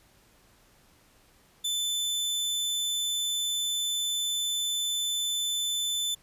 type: tone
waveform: sawtooth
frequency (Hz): 3520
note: A7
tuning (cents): 0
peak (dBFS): -24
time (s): 1.64-6.15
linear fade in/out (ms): 10
effects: pink hiss -61 dBFS RMS until 6.22 s + resampled to 32000 Hz